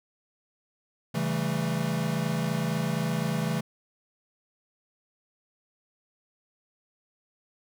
square chord, A dominant seventh, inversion first, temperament equal with one note detuned, 136.45 / 164.81 / 196 / 220 Hz, C#3 / E3 / G3 / A3, -27 / 0 / 0 / 0 cents, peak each -33 / -30 / -36 / -33 dBFS, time 1.14-3.61 s, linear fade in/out 10 ms, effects none

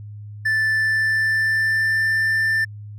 triangle tone with pitch glide, 1760 to 1780.5 Hz, A6 to A6, 0 to +20 cents, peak -15 dBFS, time 0.45-2.65 s, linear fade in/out 10 ms, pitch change +20 cents, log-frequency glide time 0.69-2.06 s, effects added 104 Hz sine -33 dBFS peak until 2.98 s

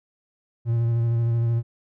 triangle tone with vibrato, 116.54 Hz, A#2, in tune, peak -17 dBFS, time 0.65-1.63 s, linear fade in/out 50 ms, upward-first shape square, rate 13 Hz, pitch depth 16 cents each way, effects none

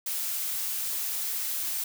blue noise, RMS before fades -31 dBFS, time 0.06-1.84 s, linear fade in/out 5 ms, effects none

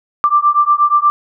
sine beating tone pair, 1175 / 1183.4 Hz, D6 / D6, +1 / +13 cents, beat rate 8.4 Hz, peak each -12 dBFS, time 0.24-1.1 s, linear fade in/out 0 ms, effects none

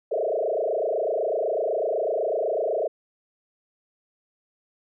sine tone with frequency modulation, 542 Hz, C#5, 39 cents flat, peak -22 dBFS, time 0.11-2.88 s, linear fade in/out 10 ms, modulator 28 Hz, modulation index 4.6, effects none

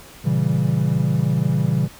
triangle chord, A# diminished seventh, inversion none, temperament equal, 116.54 / 138.59 / 164.81 / 196 Hz, A#2 / C#3 / E3 / G3, 0 / 0 / 0 / 0 cents, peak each -22 / -18 / -19 / -23 dBFS, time 0.24-1.88 s, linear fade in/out 20 ms, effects pink hiss -43 dBFS RMS until 1.99 s

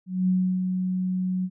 sine tone with ADSR envelope, 184.5 Hz, F#3, 5 cents flat, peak -18 dBFS, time 0.06-1.5 s, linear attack 220 ms, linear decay 320 ms, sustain -5 dB, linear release 57 ms, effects none

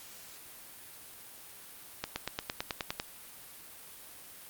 accelerating click train, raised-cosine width 0.2 ms, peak -15 dBFS, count 10, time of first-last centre 2.04-2.999 s, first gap 120 ms, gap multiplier 0.97, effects white hiss -50 dBFS RMS until 4.49 s + Opus 48 kbps

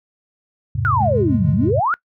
sine chord, E augmented, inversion none, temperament equal, 82.41 / 103.83 / 130.81 Hz, E2 / G#2 / B#2, 0 / 0 / 0 cents, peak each -26 / -21 / -22 dBFS, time 0.75-1.8 s, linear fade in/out 5 ms
sine exponential two-way sweep, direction down then up, 1502 to 137.8 to 1502 Hz, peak -15 dBFS, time 0.85-1.94 s, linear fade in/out 0 ms, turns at 1.5 s
triangle tone with tremolo, 207.7 Hz, G#3, in tune, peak -20 dBFS, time 1-1.71 s, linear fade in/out 5 ms, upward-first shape sine, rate 6.6 Hz, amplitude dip 60%
effects noise-tail reverb RT60 0.1 s tail -22 dB re dry

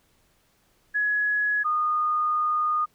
sine tone pair in turn, 1683 / 1226.8 Hz, G#6 / D#6, +23 / -25 cents, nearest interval perfect fourth, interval 548 cents, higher first, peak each -21 dBFS, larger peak neither, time 0.94-1.64 / 1.64-2.86 s, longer second, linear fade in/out 20 ms, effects pink hiss -65 dBFS RMS until 2.94 s

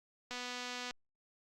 click train, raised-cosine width 0.2 ms, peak -25 dBFS, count 149, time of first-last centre 0.31-0.909 s, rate 247 Hz, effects Opus 48 kbps

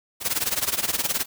white noise with tremolo, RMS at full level -22 dBFS, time 0.2-1.26 s, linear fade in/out 50 ms, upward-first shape sine, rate 19 Hz, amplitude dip 85%, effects none

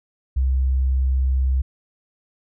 sine tone, 65.41 Hz, C2, in tune, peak -16 dBFS, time 0.36-1.62 s, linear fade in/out 10 ms, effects none

